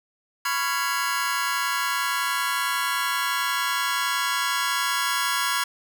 sawtooth chord, C# dominant seventh, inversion third, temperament just, 997.9 / 1108.7 / 1385.9 / 1663.1 Hz, B5 / C#6 / E#6 / G#6, +18 / 0 / -14 / +2 cents, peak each -25 dBFS, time 0.45-5.64 s, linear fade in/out 5 ms, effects none

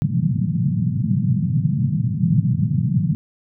white band-pass noise, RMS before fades -19 dBFS, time 0.02-3.15 s, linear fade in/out 0 ms, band 110 to 190 Hz, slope 48 dB/octave, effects none

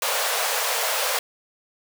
pink high-pass noise, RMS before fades -24 dBFS, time 0.02-1.19 s, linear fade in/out 2 ms, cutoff 460 Hz, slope 96 dB/octave, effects none

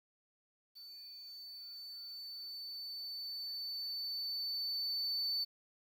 triangle tone with level ramp, 4514 Hz, C#8, 31 cents sharp, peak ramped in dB -49 to -31 dBFS, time 0.75-5.45 s, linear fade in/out 20 ms, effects tanh soft clip ceiling -27 dBFS + 11-bit

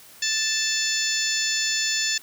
harmonic tone, 880 Hz, A5, in tune, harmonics 2 / 3 / 4 / 5 / 6 / 7 / 8, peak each -29 / -31 / -30 / -30 / -28 / -33 / -28 dBFS, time 0.22-2.18 s, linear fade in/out 5 ms, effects white hiss -48 dBFS RMS until 2.22 s + high-pass 60 Hz 12 dB/octave

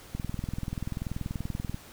click train, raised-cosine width 5 ms, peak -20 dBFS, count 34, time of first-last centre 0.15-1.744 s, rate 20.7 Hz, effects pink hiss -50 dBFS RMS until 1.92 s

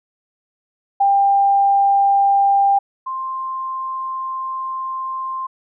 sine tone pair in turn, 795 / 1050.8 Hz, G5 / C6, +24 / +7 cents, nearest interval perfect fourth, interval 483 cents, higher second, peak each -11 / -22 dBFS, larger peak first, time 1-2.79 / 3.06-5.47 s, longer second, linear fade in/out 10 ms, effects none

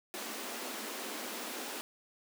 pink high-pass noise, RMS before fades -41 dBFS, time 0.14-1.81 s, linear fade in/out 0 ms, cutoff 210 Hz, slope 96 dB/octave, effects none

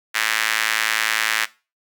sawtooth tone with high-pass filter, 110 Hz, A2, in tune, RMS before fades -21 dBFS, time 0.14-1.46 s, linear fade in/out 20 ms, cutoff 1800 Hz, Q 2, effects noise-tail reverb RT60 0.3 s tail -19 dB re dry

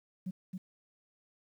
sine tone with echo, 185 Hz, F#3, in tune, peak -33 dBFS, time 0.26-0.31 s, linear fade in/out 10 ms, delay 270 ms, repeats 1, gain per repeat -3 dB, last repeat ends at 0.58 s, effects tanh soft clip ceiling -30 dBFS + 11-bit

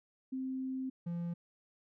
sine / triangle tone pair in turn, 261.6 / 171.55 Hz, C4 / F3, 0 / -31 cents, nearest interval perfect fifth, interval 731 cents, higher first, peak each -35 / -33 dBFS, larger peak second, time 0.32-0.9 / 1.06-1.34 s, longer first, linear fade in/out 10 ms, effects none

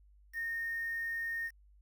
sine tone with quantisation, 1840 Hz, A#6, 23 cents flat, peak -34 dBFS, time 0.33-1.51 s, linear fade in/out 50 ms, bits 9, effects added 50 Hz sine -59 dBFS peak until 1.81 s

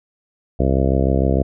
harmonic tone, 66.6 Hz, C2, 31 cents sharp, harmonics 1 / 2 / 3 / 4 / 5 / 6 / 7 / 8 / 9 / 10, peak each -18 / -21 / -23 / -24 / -25 / -26 / -26 / -27 / -28 / -28 dBFS, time 0.59-1.43 s, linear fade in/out 10 ms, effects none

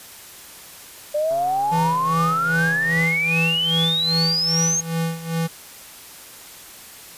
sine exponential sweep, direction up, 587.3 to 6560 Hz, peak -18 dBFS, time 1.14-4.81 s, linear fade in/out 10 ms
click train, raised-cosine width 1 ms, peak -26 dBFS, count 238, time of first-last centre 1.31-3.04 s, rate 137 Hz
square tone with tremolo, 164.81 Hz, E3, in tune, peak -20 dBFS, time 1.71-5.48 s, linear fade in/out 20 ms, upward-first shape sine, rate 2.5 Hz, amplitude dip 80%
effects white hiss -41 dBFS RMS until 7.17 s + resampled to 32000 Hz

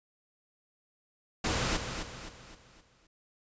pink noise with echo, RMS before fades -30 dBFS, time 1.44-1.77 s, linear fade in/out 5 ms, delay 260 ms, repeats 5, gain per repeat -7 dB, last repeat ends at 3.07 s, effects resampled to 16000 Hz

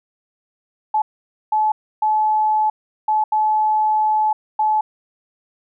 sine tone bursts at uneven times, 860 Hz, A5, 40 cents flat, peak -14 dBFS, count 6, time 0.94-1.02 / 1.52-1.72 / 2.02-2.7 / 3.08-3.24 / 3.32-4.33 / 4.59-4.81 s, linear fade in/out 5 ms, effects none

